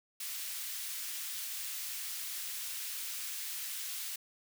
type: high-pass noise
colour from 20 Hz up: white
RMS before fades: -40 dBFS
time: 0.2-4.16 s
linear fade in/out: 5 ms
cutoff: 1900 Hz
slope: 12 dB/octave
effects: none